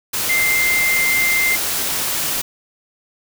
sine tone in noise, 2092 Hz, C7, 1 cent flat, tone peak -15 dBFS, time 0.29-1.56 s, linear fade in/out 10 ms, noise white, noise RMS -21 dBFS, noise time 0.13-2.42 s, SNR +3 dB, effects none

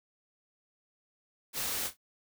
white noise with echo, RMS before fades -34 dBFS, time 1.53-1.91 s, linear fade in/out 50 ms, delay 31 ms, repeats 2, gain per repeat -13 dB, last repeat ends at 1.972 s, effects none

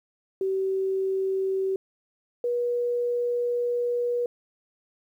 sine tone pair in turn, 383.3 / 482.9 Hz, G4 / B4, -39 / -39 cents, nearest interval major third, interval 400 cents, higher second, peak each -23 dBFS, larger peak neither, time 0.41-1.76 / 2.44-4.26 s, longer second, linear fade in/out 2 ms, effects 10-bit

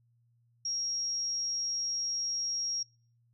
sine tone, 5600 Hz, F8, 4 cents sharp, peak -31 dBFS, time 0.65-2.83 s, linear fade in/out 5 ms, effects noise-tail reverb RT60 0.4 s tail -22 dB re dry + added 118 Hz sine -66 dBFS peak until 3.33 s

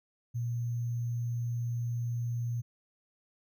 sine tone with sample-and-hold, 118.6 Hz, A#2, 30 cents sharp, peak -30 dBFS, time 0.34-2.62 s, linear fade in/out 20 ms, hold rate 6300 Hz, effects none

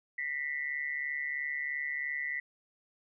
sine tone with amplitude modulation, 1975.5 Hz, B6, in tune, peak -29 dBFS, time 0.18-2.4 s, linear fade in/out 5 ms, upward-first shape sine, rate 143 Hz, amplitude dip 75%, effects none

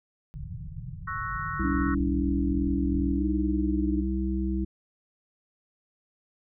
white low-pass noise, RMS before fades -38 dBFS, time 0.34-3.16 s, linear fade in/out 0 ms, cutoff 170 Hz, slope 96 dB/octave
sine chord, F# dominant seventh, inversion second, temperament equal, 1108.7 / 1318.5 / 1480 / 1864.7 Hz, C#6 / E6 / F#6 / A#6, 0 / 0 / 0 / 0 cents, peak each -35 / -35 / -36 / -39 dBFS, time 1.07-1.95 s, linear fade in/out 10 ms
harmonic tone, 65 Hz, C2, 11 cents flat, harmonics 1 / 3 / 5, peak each -28 / -30 / -31 dBFS, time 1.59-4.65 s, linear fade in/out 10 ms
sine tone with pitch glide, 282.5 to 304.5 Hz, C#4 to D#4, +33 to -37 cents, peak -27 dBFS, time 1.63-4.03 s, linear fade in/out 20 ms, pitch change +130 cents, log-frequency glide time 3.17-3.24 s
effects none

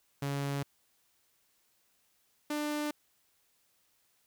sawtooth tone pair in turn, 140.5 / 297.7 Hz, C#3 / D4, +24 / +24 cents, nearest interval octave + minor second, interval 1300 cents, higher second, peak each -28 dBFS, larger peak neither, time 0.22-0.63 / 2.5-2.91 s, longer neither, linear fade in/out 5 ms, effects white hiss -72 dBFS RMS until 4.26 s

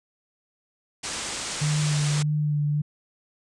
white low-pass noise, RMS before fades -32 dBFS, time 1.03-2.23 s, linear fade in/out 10 ms, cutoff 8900 Hz, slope 48 dB/octave
sine tone with vibrato, 148.9 Hz, D3, 24 cents sharp, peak -21 dBFS, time 1.61-2.82 s, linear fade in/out 10 ms, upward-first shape sine, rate 1.7 Hz, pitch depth 22 cents each way
effects resampled to 24000 Hz

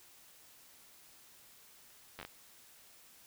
slowing click train, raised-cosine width 0.3 ms, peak -28 dBFS, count 5, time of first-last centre 2.19-2.25 s, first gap 10 ms, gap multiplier 1.28, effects white hiss -60 dBFS RMS until 3.26 s

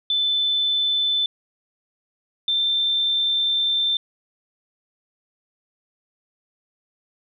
sine tone pair in turn, 3520 / 3565 Hz, A7 / A7, 0 / +22 cents, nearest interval unison, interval 22 cents, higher second, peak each -18 dBFS, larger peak neither, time 0.1-1.26 / 2.48-3.97 s, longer second, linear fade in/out 2 ms, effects none

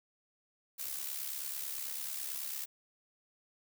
blue noise with amplitude modulation, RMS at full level -37 dBFS, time 0.78-2.66 s, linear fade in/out 20 ms, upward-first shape sine, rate 69.1 Hz, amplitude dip 60%, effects none

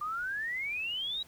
sine exponential sweep, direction up, 1186 to 3903 Hz, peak -32 dBFS, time 0.01-1.23 s, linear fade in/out 5 ms, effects pink hiss -58 dBFS RMS until 1.27 s

